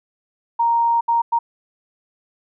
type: tone bursts at uneven times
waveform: sine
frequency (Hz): 932.3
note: A#5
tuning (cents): 0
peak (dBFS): -14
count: 3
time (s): 0.59-1.01 / 1.08-1.22 / 1.32-1.39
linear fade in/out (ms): 10
effects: none

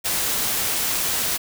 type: noise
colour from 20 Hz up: white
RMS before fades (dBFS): -23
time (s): 0.04-1.38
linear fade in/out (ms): 20
effects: none

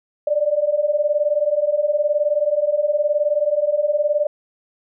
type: beating tone pair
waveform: sine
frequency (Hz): 580 / 599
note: D5 / D5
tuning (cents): -22 / +34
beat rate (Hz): 19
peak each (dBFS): -20 / -18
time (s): 0.27-4.27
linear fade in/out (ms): 5
effects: none

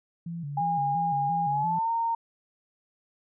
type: tone with vibrato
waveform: sine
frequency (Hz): 155.56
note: D#3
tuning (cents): 0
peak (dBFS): -32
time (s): 0.26-1.79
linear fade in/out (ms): 5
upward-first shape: square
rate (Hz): 2.9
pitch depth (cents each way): 140
type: tone with pitch glide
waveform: sine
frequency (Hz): 815 to 920.1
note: G#5 to A#5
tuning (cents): -33 to -23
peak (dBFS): -24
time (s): 0.57-2.15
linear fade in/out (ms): 5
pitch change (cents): +210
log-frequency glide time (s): 1.46-1.9
effects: none

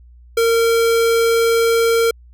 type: tone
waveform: square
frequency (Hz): 459.7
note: A#4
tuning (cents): -24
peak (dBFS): -13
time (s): 0.37-2.11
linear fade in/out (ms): 5
effects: added 60 Hz sine -41 dBFS peak until 2.33 s

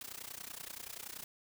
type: noise with amplitude modulation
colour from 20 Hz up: white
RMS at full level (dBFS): -43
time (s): 0.01-1.24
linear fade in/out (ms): 2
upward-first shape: sine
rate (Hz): 30.5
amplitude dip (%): 90
effects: none

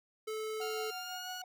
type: tone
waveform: square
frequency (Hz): 435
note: A4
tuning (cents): -20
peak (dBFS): -37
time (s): 0.27-0.91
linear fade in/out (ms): 10
type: tone with tremolo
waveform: triangle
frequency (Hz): 740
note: F#5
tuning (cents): 0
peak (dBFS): -39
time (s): 0.6-1.44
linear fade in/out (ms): 2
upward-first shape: triangle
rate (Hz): 6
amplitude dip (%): 70
type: tone with pitch glide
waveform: 15% pulse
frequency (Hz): 1396.9 to 1456.2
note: F6 to F#6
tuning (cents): 0 to -28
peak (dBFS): -35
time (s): 0.61-1.42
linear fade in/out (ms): 5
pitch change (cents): +72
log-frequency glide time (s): 0.98-1.29
effects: none

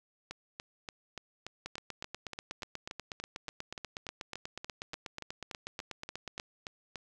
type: two click trains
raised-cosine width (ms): 0.2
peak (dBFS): -23 / -22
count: 24 / 40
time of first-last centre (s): 0.31-6.957 / 1.66-6.399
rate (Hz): 3.46 / 8.23
effects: none

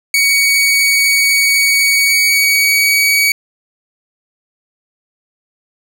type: tone with pitch glide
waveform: sawtooth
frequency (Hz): 2246 to 2262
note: C#7 to C#7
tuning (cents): +22 to +34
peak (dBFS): -6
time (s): 0.14-3.32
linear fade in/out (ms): 2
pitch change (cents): +12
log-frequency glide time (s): 1.95-3.02
effects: none

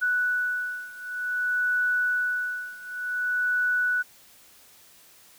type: beating tone pair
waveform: sine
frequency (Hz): 1480 / 1480.54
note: F#6 / F#6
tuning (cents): 0 / +1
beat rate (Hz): 0.54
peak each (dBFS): -26 / -28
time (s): 0.01-4.03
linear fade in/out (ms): 20
effects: white hiss -54 dBFS RMS until 5.38 s

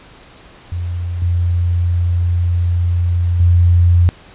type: tone with level steps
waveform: sine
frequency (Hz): 87.3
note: F2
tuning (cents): 0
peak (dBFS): -18 / -12 / -7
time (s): 0.72-4.09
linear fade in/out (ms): 0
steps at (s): 1.22 / 3.4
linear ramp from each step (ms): 2
effects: pink hiss -42 dBFS RMS until 4.34 s + resampled to 8000 Hz

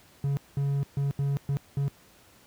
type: tone bursts at uneven times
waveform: triangle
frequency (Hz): 140.1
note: C#3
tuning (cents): +19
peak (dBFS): -22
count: 6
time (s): 0.24-0.37 / 0.57-0.83 / 0.97-1.11 / 1.19-1.37 / 1.49-1.57 / 1.77-1.88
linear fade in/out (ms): 0
effects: pink hiss -57 dBFS RMS until 2.46 s + high-pass 60 Hz 12 dB/octave

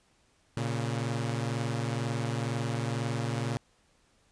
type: tone pair together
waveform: sawtooth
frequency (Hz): 116.53 / 138.59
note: A#2 / C#3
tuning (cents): 0 / 0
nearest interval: minor third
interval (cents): 300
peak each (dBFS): -27 / -30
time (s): 0.57-3.57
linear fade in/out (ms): 0
effects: pink hiss -67 dBFS RMS until 4.31 s + resampled to 22050 Hz

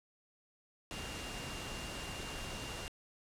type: tone in noise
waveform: sine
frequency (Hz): 2794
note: F7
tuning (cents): 0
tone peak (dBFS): -49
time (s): 0.91-2.88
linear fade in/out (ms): 0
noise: pink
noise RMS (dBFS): -43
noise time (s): 0.91-2.88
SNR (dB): -9
effects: low-pass 9000 Hz 12 dB/octave

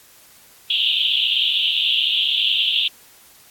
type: band-pass noise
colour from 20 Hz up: pink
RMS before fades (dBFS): -19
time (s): 0.7-2.88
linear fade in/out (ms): 5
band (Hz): 2800 to 3600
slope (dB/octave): 96
effects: white hiss -49 dBFS RMS until 3.5 s + AAC 64 kbps

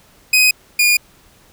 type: tone pair in turn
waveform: sawtooth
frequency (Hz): 2507 / 2433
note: D#7 / D#7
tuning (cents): +12 / -39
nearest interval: minor second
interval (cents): 51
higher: first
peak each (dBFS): -6 / -7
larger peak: first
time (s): 0.33-0.51 / 0.79-0.97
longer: neither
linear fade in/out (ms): 5
effects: pink hiss -50 dBFS RMS until 1.52 s

